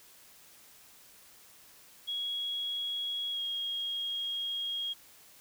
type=tone with pitch glide; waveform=sine; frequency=3322 to 3269 Hz; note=G#7 to G#7; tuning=0 to -28 cents; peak=-32 dBFS; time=2.07-4.94 s; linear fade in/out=20 ms; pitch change=-28 cents; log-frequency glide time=3.32-3.4 s; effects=white hiss -57 dBFS RMS until 5.4 s